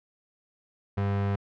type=tone; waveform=35% pulse; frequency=100 Hz; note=G2; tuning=35 cents sharp; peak=-23 dBFS; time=0.97-1.36 s; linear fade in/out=10 ms; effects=low-pass 2000 Hz 12 dB/octave